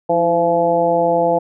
harmonic tone with a mistuned harmonic, 170.6 Hz, F3, 40 cents flat, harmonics 1 / 2 / 3 / 4 / 5, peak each -26 / -23 / -16 / -17 / -20 dBFS, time 0.09-1.39 s, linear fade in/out 10 ms, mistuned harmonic 2, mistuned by -58 cents, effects none

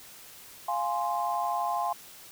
sine chord, F minor, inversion none, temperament equal, 698.5 / 830.6 / 1046.5 Hz, F5 / Ab5 / C6, 0 / 0 / 0 cents, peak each -31 dBFS, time 0.68-1.93 s, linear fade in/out 5 ms, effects white hiss -49 dBFS RMS until 2.31 s

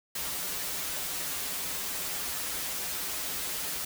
white noise with comb filter, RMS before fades -34 dBFS, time 0.15-3.85 s, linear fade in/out 5 ms, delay 8.9 ms, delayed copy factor -0.8, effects none

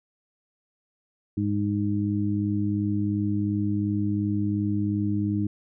harmonic tone, 102.8 Hz, G#2, 17 cents flat, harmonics 1 / 2 / 3, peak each -27 / -27 / -27 dBFS, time 1.37-5.47 s, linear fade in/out 5 ms, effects none

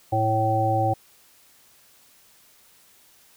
harmonic tone, 110 Hz, A2, in tune, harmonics 1 / 3 / 5 / 7, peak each -24 / -29 / -27 / -22 dBFS, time 0.12-0.94 s, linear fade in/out 10 ms, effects white hiss -56 dBFS RMS until 3.36 s

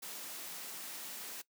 white high-pass noise, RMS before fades -45 dBFS, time 0.02-1.42 s, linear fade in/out 10 ms, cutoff 160 Hz, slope 48 dB/octave, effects noise-tail reverb RT60 0.1 s tail -19 dB re dry

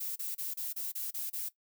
violet noise bursts, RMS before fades -37 dBFS, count 8, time 0-1.49 s, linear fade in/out 10 ms, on 160 ms, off 30 ms, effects noise-tail reverb RT60 0.1 s tail -17 dB re dry

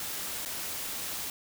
white noise with dropouts, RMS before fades -36 dBFS, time 0-1.3 s, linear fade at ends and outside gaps 2 ms, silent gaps 0.451-0.458 s, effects none

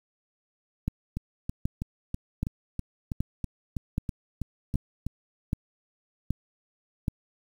two click trains, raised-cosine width 5 ms, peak -18 / -14 dBFS, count 13 / 9, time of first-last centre 1.17-5.066 / 0.88-7.082 s, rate 3.08 / 1.29 Hz, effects 8-bit

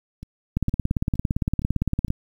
two click trains, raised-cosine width 5 ms, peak -23 / -9 dBFS, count 5 / 28, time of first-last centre 0.23-2.082 / 0.57-2.104 s, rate 2.16 / 17.6 Hz, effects 8-bit

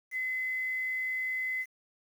sine tone with quantisation, 2035 Hz, C7, 49 cents flat, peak -30 dBFS, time 0.11-1.66 s, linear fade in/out 50 ms, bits 9, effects none

